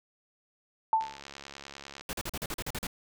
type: tone with exponential decay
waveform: sine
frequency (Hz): 885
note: A5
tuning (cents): +10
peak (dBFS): -18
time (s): 0.93-1.21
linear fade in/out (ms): 1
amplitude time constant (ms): 60
type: click train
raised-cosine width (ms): 0.2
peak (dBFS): -26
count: 71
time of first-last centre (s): 1.01-2.01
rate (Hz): 70
type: noise bursts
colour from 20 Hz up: pink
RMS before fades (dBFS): -35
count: 10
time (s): 2.09-2.869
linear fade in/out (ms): 2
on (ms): 41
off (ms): 41
effects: none

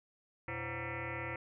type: tone with frequency modulation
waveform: sine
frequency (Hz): 936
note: A#5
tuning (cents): +7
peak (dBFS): -37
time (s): 0.48-1.36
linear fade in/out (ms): 2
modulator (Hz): 212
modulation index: 6.6
effects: none

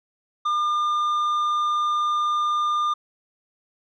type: tone with tanh clipping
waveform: triangle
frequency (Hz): 1204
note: D6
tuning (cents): +43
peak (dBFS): -21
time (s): 0.45-2.94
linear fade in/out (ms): 10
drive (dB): 10
effects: none

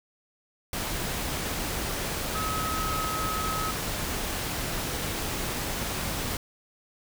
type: tone in noise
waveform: sine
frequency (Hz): 1279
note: D#6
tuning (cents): +47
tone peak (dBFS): -30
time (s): 2.35-3.71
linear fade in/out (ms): 2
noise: pink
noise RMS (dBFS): -31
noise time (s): 0.73-6.37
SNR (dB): -2
effects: none

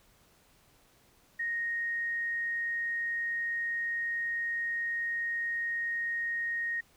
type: tone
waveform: sine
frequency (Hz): 1864.7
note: A#6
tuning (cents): 0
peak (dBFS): -30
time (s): 1.39-6.81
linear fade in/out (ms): 10
effects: pink hiss -64 dBFS RMS until 6.96 s

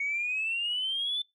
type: exponential sweep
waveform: sine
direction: up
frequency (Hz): 2217 to 3535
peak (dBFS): -27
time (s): 0-1.22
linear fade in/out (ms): 5
effects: noise-tail reverb RT60 0.2 s tail -23 dB re dry + tanh soft clip ceiling -23 dBFS

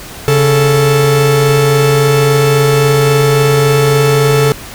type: tone pair together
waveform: 45% pulse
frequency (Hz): 138.59 / 439.4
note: C#3 / A4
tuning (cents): 0 / -2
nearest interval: octave + minor sixth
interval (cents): 1998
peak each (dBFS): -10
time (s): 0.28-4.52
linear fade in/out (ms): 0
effects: pink hiss -29 dBFS RMS until 4.74 s

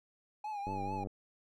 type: tone with vibrato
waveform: triangle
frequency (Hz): 830.6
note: G#5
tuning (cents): 0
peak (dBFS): -35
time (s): 0.44-1.04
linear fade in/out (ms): 5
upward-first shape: triangle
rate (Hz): 4.5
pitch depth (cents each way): 85
type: click train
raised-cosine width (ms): 2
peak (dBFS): -29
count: 40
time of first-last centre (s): 0.67-1.071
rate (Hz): 97.2
effects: none

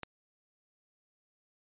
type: click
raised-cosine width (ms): 0.3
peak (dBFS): -22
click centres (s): 0.033
effects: resampled to 8000 Hz

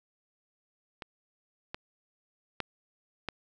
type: clicks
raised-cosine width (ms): 0.3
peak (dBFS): -23 / -20 / -15 / -17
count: 4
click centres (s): 1.022 / 1.745 / 2.603 / 3.287
effects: none

